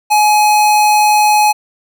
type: tone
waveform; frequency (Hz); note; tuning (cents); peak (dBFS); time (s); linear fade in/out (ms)
square; 843; G#5; +26; -8; 0.1-1.53; 20
effects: none